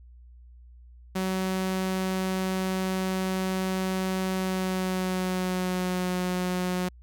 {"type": "tone with pitch glide", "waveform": "sawtooth", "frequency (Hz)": [187.8, 181.51], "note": ["F#3", "F#3"], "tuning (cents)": [26, -33], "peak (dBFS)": -22, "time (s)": [1.15, 6.89], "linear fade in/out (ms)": 10, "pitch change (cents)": -59, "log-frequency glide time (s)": [4.32, 6.15], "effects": ["added 60 Hz sine -47 dBFS peak until 7.02 s"]}